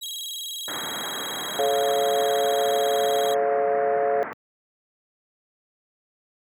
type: tone with vibrato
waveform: sawtooth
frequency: 3564 Hz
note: A7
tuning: 22 cents sharp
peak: -28 dBFS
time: 0.01-3.35 s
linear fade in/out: 20 ms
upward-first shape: square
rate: 20 Hz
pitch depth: 150 cents each way
type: low-pass noise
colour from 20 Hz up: white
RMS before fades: -34 dBFS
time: 0.68-4.33 s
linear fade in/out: 0 ms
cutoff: 1900 Hz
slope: 48 dB/octave
type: chord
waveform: sine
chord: A augmented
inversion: none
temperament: equal with one note detuned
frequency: 434.4 / 554.4 / 698.5 Hz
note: A4 / C#5 / E#5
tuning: -22 / 0 / 0 cents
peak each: -24 dBFS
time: 1.59-4.23 s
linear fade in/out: 0 ms
effects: high-pass 200 Hz 12 dB/octave